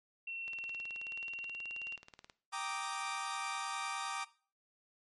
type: tone with pitch glide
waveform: sine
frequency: 2717 to 2757 Hz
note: F7 to F7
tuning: -48 to -23 cents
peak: -39 dBFS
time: 0.27-1.96 s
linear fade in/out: 5 ms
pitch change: +25 cents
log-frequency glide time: 0.43-1.71 s
type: click train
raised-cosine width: 0.2 ms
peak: -34 dBFS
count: 35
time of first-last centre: 0.48-2.298 s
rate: 18.7 Hz
type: chord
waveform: sawtooth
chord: Eb major seventh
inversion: first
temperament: equal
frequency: 784 / 932.3 / 1174.7 / 1244.5 Hz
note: G5 / Bb5 / D6 / Eb6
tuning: 0 / 0 / 0 / 0 cents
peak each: -40 / -40 / -37 / -41 dBFS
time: 2.52-4.25 s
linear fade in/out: 20 ms
effects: noise-tail reverb RT60 0.4 s tail -18 dB re dry + MP3 48 kbps